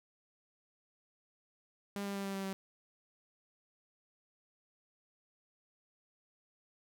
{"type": "tone with pitch steps", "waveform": "sawtooth", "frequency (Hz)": [200.8, 199.18, 197.58, 195.99, 194.41, 192.84], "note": ["G3", "G3", "G3", "G3", "G3", "G3"], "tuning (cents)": [42, 28, 14, 0, -14, -28], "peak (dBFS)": -33, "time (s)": [1.96, 2.53], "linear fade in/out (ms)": 0, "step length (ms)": 95, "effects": []}